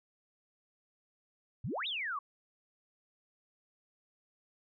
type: exponential two-way sweep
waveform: sine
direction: up then down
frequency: 94.4 to 3871 to 1077 Hz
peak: -34 dBFS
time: 1.64-2.19 s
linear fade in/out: 5 ms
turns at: 1.87 s
effects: none